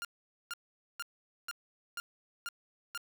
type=tone bursts; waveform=sawtooth; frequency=1402 Hz; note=F6; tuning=6 cents sharp; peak=-33 dBFS; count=7; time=0.02-2.976 s; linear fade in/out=0 ms; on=28 ms; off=460 ms; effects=none